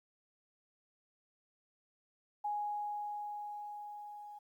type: tone with level ramp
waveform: sine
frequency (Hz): 830.6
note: G#5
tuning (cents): 0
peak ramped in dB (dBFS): -33 to -47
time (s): 2.44-4.39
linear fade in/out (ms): 10
effects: 12-bit